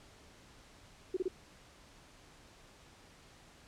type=tone bursts; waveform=sine; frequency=370 Hz; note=F#4; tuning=in tune; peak=-30 dBFS; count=3; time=1.14-1.282 s; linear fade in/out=5 ms; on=28 ms; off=29 ms; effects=pink hiss -59 dBFS RMS until 3.67 s + low-pass 8000 Hz 12 dB/octave